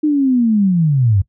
sine linear sweep, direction down, 308.7 to 90 Hz, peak -10 dBFS, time 0.03-1.22 s, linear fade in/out 10 ms, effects noise-tail reverb RT60 0.1 s tail -17 dB re dry

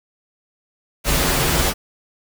pink noise with comb filter, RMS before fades -18 dBFS, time 1.04-1.74 s, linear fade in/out 50 ms, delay 9.8 ms, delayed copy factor -0.9, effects none

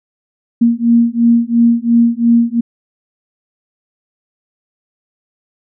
sine beating tone pair, 232.7 / 235.6 Hz, A#3 / A#3, -3 / +19 cents, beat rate 2.9 Hz, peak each -11 dBFS, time 0.61-2.61 s, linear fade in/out 10 ms, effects none

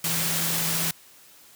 sine tone in noise, 165.2 Hz, E3, 4 cents sharp, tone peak -32 dBFS, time 0.04-0.91 s, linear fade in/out 2 ms, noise white, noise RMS -26 dBFS, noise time 0.04-0.91 s, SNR -9 dB, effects white hiss -52 dBFS RMS until 1.55 s + high-pass 80 Hz 12 dB/octave

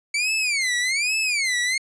sawtooth tone with vibrato, 2252 Hz, C#7, 27 cents sharp, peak -17 dBFS, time 0.14-1.78 s, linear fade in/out 5 ms, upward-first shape sine, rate 1.2 Hz, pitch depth 260 cents each way, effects resampled to 22050 Hz

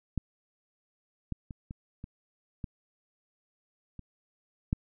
clicks, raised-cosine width 5 ms, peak -17 / -20 / -28 / -27 / -28 / -23 / -30 / -14 dBFS, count 8, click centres 0.177 / 1.323 / 1.508 / 1.709 / 2.041 / 2.642 / 3.993 / 4.729 s, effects none

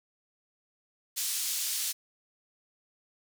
pink band-pass noise, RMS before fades -32 dBFS, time 1.16-1.93 s, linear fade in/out 20 ms, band 5000 to 15000 Hz, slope 12 dB/octave, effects none

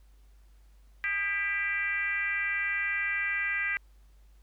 sine tone with frequency modulation, 1975.5 Hz, B6, in tune, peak -27 dBFS, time 1.04-3.77 s, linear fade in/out 0 ms, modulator 372 Hz, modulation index 1.2, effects added 50 Hz sine -54 dBFS peak until 4.42 s + pink hiss -70 dBFS RMS until 4.42 s

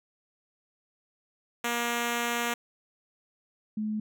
5% pulse / sine tone pair in turn, 237.3 / 214.2 Hz, A#3 / A3, +31 / -46 cents, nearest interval major second, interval 177 cents, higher first, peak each -16 / -28 dBFS, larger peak first, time 1.64-2.54 / 3.77-4 s, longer first, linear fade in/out 5 ms, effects none

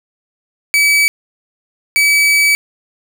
40% pulse tone bursts at uneven times, 2289 Hz, D7, 45 cents flat, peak -8 dBFS, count 2, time 0.74-1.08 / 1.96-2.55 s, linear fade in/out 0 ms, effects none

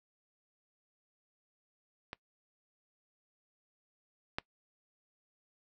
clicks, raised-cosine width 0.3 ms, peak -24 / -17 dBFS, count 2, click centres 2.131 / 4.385 s, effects noise-tail reverb RT60 0.1 s tail -23 dB re dry

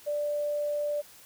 sine tone, 588 Hz, D5, 2 cents sharp, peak -27 dBFS, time 0.06-1.02 s, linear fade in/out 20 ms, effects white hiss -53 dBFS RMS until 1.25 s

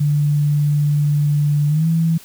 sine tone with pitch glide, 146.83 to 163.86 Hz, D3 to E3, 0 to -10 cents, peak -13 dBFS, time 0-2.18 s, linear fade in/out 10 ms, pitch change +190 cents, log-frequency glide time 1.68-1.87 s, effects white hiss -43 dBFS RMS until 2.24 s

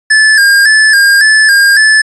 square tone with vibrato, 1675 Hz, G#6, 14 cents sharp, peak -4 dBFS, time 0.1-2.02 s, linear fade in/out 10 ms, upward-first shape square, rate 1.8 Hz, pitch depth 65 cents each way, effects resampled to 24000 Hz

